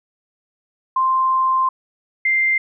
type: tone pair in turn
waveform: sine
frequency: 1046.5 / 2093 Hz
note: C6 / C7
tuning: 0 / 0 cents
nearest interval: octave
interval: 1200 cents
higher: second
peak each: -14 dBFS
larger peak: neither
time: 0.96-1.69 / 2.25-2.58 s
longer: first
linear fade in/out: 5 ms
effects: none